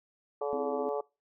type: harmonic tone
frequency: 143.6 Hz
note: D3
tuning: 39 cents flat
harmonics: 3 / 4 / 5 / 6 / 7 / 8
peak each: -33 / -35 / -40 / -40 / -48 / -42 dBFS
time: 0.41-1.01 s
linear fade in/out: 5 ms
type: chord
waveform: sine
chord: C augmented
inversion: none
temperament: equal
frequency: 261.6 / 329.6 / 415.3 Hz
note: C4 / E4 / G#4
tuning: 0 / 0 / 0 cents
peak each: -38 / -44 / -42 dBFS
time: 0.53-0.89 s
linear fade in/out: 0 ms
effects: noise-tail reverb RT60 0.3 s tail -26 dB re dry